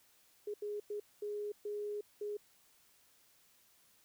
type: tone bursts at uneven times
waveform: sine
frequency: 415.3 Hz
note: G#4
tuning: in tune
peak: -37 dBFS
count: 6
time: 0.47-0.54 / 0.62-0.8 / 0.9-1 / 1.22-1.52 / 1.65-2.01 / 2.21-2.37 s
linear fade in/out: 5 ms
effects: white hiss -68 dBFS RMS until 4.04 s